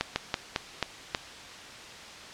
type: slowing click train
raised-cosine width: 0.2 ms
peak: -8 dBFS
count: 6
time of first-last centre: 0.01-1.148 s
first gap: 150 ms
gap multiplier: 1.21
effects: white hiss -44 dBFS RMS until 2.33 s + low-pass 5000 Hz 12 dB/octave